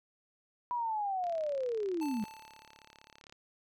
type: linear sweep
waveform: sine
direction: down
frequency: 987.8 to 200 Hz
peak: -31 dBFS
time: 0.71-2.24 s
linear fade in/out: 0 ms
type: click train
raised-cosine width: 0.2 ms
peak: -35 dBFS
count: 75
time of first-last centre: 1.24-3.325 s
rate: 35.5 Hz
type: tone with exponential decay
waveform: square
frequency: 880 Hz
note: A5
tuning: in tune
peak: -39 dBFS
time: 2.01-3.21 s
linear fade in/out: 5 ms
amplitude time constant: 260 ms
effects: none